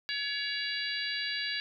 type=harmonic tone with a mistuned harmonic; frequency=564 Hz; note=C#5; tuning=30 cents sharp; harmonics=3 / 4 / 5 / 6 / 7 / 8; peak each=-36 / -40 / -39 / -42 / -38 / -38 dBFS; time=0.09-1.6 s; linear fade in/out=0 ms; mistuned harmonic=8; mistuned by=+57 cents; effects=none